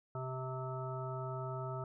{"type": "harmonic tone", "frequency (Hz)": 130, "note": "C3", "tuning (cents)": -11, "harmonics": [1, 3, 5, 7, 9, 10], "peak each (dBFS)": [-40, -46, -45, -49, -56, -46], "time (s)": [0.15, 1.84], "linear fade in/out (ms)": 2, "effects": []}